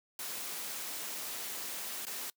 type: noise with dropouts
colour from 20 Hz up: white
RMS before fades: -40 dBFS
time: 0.19-2.3 s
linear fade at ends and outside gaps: 2 ms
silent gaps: 2.053-2.067 s
effects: noise-tail reverb RT60 0.1 s tail -24 dB re dry + high-pass 200 Hz 12 dB/octave